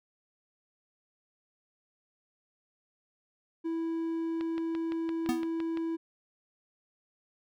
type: tone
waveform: triangle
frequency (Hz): 328.8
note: E4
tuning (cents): -4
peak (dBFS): -28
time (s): 3.64-5.97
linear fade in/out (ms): 20
type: click train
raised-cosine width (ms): 0.3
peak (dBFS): -26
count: 9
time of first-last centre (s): 4.41-5.773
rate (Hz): 5.87
type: tone with exponential decay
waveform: square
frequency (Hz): 248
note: B3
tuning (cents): +7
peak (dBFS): -25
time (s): 5.29-5.5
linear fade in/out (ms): 0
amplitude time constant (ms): 44
effects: none